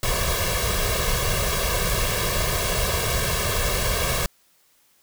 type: noise with comb filter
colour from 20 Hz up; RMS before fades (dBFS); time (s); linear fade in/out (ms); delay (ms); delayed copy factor
pink; -23; 0.03-4.26; 2; 1.8; +1
effects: white hiss -61 dBFS RMS until 5.02 s